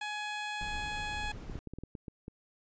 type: tone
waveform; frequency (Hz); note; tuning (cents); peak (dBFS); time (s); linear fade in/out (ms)
15% pulse; 840; G#5; +19; -29; 0.01-1.32; 5
type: noise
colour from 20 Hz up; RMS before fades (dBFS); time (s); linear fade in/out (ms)
brown; -42; 0.61-1.59; 0
type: clicks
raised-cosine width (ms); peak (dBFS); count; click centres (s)
3; -29; 9; 1.498 / 1.555 / 1.673 / 1.736 / 1.786 / 1.836 / 1.952 / 2.082 / 2.281
effects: resampled to 16000 Hz